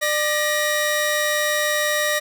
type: tone pair together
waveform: sawtooth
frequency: 598 / 1900 Hz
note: D5 / A#6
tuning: +31 / +33 cents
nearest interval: octave + minor sixth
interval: 2002 cents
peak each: -18 dBFS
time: 0.01-2.2 s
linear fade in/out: 20 ms
effects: none